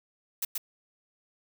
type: noise with echo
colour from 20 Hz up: blue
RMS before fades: -30 dBFS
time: 0.42-0.45 s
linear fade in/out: 5 ms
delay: 130 ms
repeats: 1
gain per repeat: -2 dB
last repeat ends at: 0.58 s
effects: none